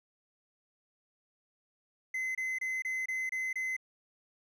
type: tone bursts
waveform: triangle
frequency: 2048 Hz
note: C7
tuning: 38 cents flat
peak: -30 dBFS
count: 7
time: 2.14-3.766 s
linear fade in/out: 5 ms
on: 210 ms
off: 26 ms
effects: none